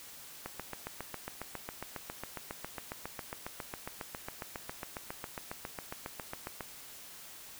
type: click train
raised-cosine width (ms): 0.5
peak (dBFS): -23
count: 46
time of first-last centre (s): 0.46-6.608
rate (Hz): 7.32
effects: white hiss -50 dBFS RMS until 7.59 s